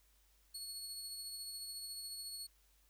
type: tone with tremolo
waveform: 25% pulse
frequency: 4370 Hz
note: C#8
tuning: 26 cents flat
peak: -38 dBFS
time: 0.54-2.47 s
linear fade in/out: 10 ms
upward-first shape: triangle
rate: 14 Hz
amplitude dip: 35%
effects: added 50 Hz sine -70 dBFS peak until 2.89 s + white hiss -73 dBFS RMS until 2.89 s